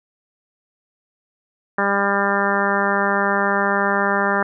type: harmonic tone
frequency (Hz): 199.6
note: G3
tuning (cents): +32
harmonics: 1 / 2 / 3 / 4 / 5 / 6 / 7 / 8 / 9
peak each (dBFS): -25 / -25 / -25 / -25 / -25 / -25 / -25 / -25 / -25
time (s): 1.78-4.43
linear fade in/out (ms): 5
effects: none